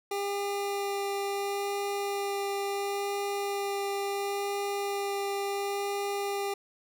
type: tone with vibrato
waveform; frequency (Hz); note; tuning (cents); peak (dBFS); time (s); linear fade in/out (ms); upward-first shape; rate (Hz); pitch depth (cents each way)
25% pulse; 400.6; G4; +38; -26; 0.11-6.54; 5; sine; 0.72; 8
effects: none